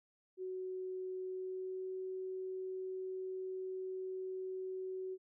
sine tone with pitch glide, 372.1 to 374.9 Hz, F#4 to F#4, +10 to +23 cents, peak -39 dBFS, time 0.37-5.18 s, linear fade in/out 50 ms, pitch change +13 cents, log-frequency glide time 1.22-1.92 s, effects none

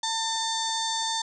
harmonic tone with a mistuned harmonic, 897 Hz, A5, 33 cents sharp, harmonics 1 / 2 / 4 / 5 / 6 / 7 / 8 / 9, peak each -30 / -38 / -31 / -34 / -41 / -36 / -38 / -41 dBFS, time 0.03-1.22 s, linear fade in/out 5 ms, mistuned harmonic 9, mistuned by +59 cents, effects none

